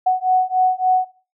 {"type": "beating tone pair", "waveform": "sine", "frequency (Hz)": [740, 743.5], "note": ["F#5", "F#5"], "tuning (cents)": [0, 8], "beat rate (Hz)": 3.5, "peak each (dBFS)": -17, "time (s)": [0.06, 1.05], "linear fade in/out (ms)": 10, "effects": ["noise-tail reverb RT60 0.4 s tail -18 dB re dry"]}